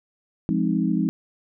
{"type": "chord", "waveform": "sine", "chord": "F minor seventh", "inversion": "none", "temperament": "equal", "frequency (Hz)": [174.61, 207.7, 261.6, 311.1], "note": ["F3", "Ab3", "C4", "Eb4"], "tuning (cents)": [0, 0, 0, 0], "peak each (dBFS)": [-24, -24, -26, -26], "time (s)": [0.49, 1.09], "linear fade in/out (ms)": 0, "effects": []}